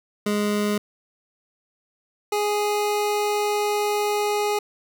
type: tone pair in turn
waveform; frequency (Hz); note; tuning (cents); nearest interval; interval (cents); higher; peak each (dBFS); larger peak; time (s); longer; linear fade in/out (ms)
25% pulse; 207.7 / 415.4; G#3 / G#4; 0 / 0; octave; 1200; second; -17; neither; 0.26-0.78 / 2.32-4.59; second; 5
effects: none